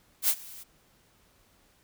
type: noise with ADSR envelope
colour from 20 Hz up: blue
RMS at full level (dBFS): -22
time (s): 0.22-0.64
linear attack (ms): 69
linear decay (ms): 58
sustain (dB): -23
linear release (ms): 18
effects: pink hiss -64 dBFS RMS until 1.83 s